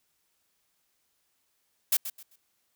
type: noise with echo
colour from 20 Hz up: blue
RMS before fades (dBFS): -23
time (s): 1.92-1.97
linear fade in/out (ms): 5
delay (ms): 130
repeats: 3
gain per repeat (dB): -12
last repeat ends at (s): 2.36
effects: white hiss -74 dBFS RMS until 2.75 s